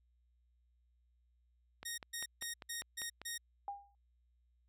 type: click train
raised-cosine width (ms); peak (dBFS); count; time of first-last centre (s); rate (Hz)
0.3; -31; 8; 1.83-3.216; 5.05
type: tone bursts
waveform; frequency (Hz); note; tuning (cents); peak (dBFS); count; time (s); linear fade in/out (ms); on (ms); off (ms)
10% pulse; 1864.7; A#6; 0; -31; 6; 1.85-3.38; 10; 130; 150
type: tone with exponential decay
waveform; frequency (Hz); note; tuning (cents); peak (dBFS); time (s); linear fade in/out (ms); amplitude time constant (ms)
sine; 805; G5; +46; -36; 3.68-3.95; 1; 57
effects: added 60 Hz sine -70 dBFS peak until 4.68 s